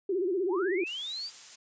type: tone with vibrato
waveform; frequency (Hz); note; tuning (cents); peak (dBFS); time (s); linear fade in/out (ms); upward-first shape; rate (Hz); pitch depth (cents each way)
sine; 370; F#4; 0; -26; 0.09-0.84; 5; sine; 16; 140
type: linear sweep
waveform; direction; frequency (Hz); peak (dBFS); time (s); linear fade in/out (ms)
sine; up; 692 to 4840; -34; 0.48-1.31; 50
type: noise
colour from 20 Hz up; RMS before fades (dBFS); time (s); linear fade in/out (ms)
blue; -43; 0.86-1.56; 10
effects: resampled to 16000 Hz